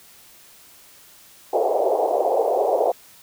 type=band-pass noise; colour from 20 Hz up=pink; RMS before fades=-20 dBFS; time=1.53-2.92 s; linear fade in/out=5 ms; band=410 to 790 Hz; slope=48 dB/octave; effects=white hiss -49 dBFS RMS until 3.22 s